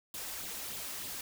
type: noise with flanger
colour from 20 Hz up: white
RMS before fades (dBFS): -41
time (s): 0.14-1.21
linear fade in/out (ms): 2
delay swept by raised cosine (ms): 0.25 to 3.95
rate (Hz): 3.3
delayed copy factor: +0.6
effects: none